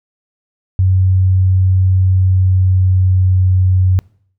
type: tone with pitch glide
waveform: sine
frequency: 93.5 to 92.69 Hz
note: F#2 to F#2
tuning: +19 to +4 cents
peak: -8 dBFS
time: 0.79-3.99 s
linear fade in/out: 0 ms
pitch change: -15 cents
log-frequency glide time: 2-3.45 s
effects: noise-tail reverb RT60 0.6 s tail -25 dB re dry